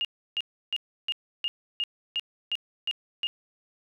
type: tone bursts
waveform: sine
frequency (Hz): 2840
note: F7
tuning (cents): +28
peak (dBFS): -25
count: 10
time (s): 0.01-3.27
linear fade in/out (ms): 0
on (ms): 38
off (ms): 320
effects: 11-bit